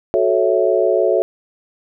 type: chord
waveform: sine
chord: F# minor seventh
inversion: none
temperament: equal with one note detuned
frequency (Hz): 370 / 436 / 554.4 / 659.3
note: F#4 / A4 / C#5 / E5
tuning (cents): 0 / -16 / 0 / 0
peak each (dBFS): -18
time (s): 0.14-1.22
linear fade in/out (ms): 0
effects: none